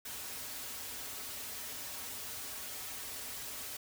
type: noise with comb filter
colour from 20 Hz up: white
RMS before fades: -43 dBFS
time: 0.05-3.77 s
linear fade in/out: 5 ms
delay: 5.8 ms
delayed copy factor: -0.85
effects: none